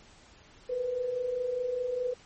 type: tone pair together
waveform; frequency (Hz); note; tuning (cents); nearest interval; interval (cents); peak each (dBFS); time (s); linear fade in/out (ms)
sine; 475.4 / 500.3; A#4 / B4; +34 / +22; minor second; 88; -37 / -29; 0.69-2.14; 10
effects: pink hiss -56 dBFS RMS until 2.25 s + MP3 32 kbps